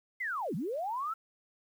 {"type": "linear two-way sweep", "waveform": "sine", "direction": "down then up", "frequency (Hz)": [2123, 141.7, 1359], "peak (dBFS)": -32, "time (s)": [0.2, 1.14], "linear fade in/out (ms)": 10, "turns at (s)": 0.55, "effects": ["10-bit"]}